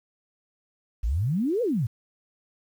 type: exponential two-way sweep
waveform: sine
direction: up then down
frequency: 49 to 516 to 101.7 Hz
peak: -22 dBFS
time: 1.03-1.87 s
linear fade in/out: 10 ms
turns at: 1.62 s
effects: 9-bit